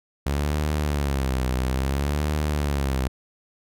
sawtooth tone with vibrato, 69.3 Hz, C#2, in tune, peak -18 dBFS, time 0.26-3.08 s, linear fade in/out 5 ms, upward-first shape sine, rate 0.59 Hz, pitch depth 150 cents each way, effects none

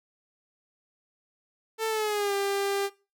sawtooth tone with pitch glide, 444 to 397.9 Hz, A4 to G4, +16 to +26 cents, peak -22 dBFS, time 1.78-2.9 s, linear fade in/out 50 ms, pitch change -190 cents, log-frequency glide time 1.88-2.34 s, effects noise-tail reverb RT60 0.3 s tail -20 dB re dry

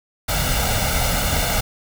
pink noise with comb filter, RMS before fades -20 dBFS, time 0.28-1.61 s, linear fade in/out 10 ms, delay 1.4 ms, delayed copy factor +0.7, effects none

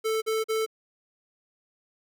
square tone bursts, 440.9 Hz, A4, 4 cents sharp, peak -25 dBFS, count 3, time 0.04-0.664 s, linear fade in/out 20 ms, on 180 ms, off 42 ms, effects none

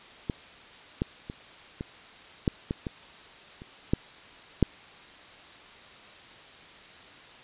clicks, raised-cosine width 3 ms, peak -15 / -13 / -23 / -20 / -10 / -15 / -19 / -30 / -9 / -6 dBFS, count 10, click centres 0.298 / 1.019 / 1.299 / 1.809 / 2.478 / 2.709 / 2.868 / 3.619 / 3.935 / 4.627 s, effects white hiss -49 dBFS RMS until 7.43 s + resampled to 8000 Hz

